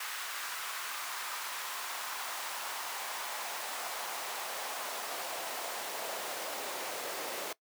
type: noise with high-pass filter sweep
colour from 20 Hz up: pink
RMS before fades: -39 dBFS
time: 0-7.53 s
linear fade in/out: 5 ms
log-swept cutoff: 1300 to 500 Hz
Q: 1.6
effects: noise-tail reverb RT60 0.1 s tail -21 dB re dry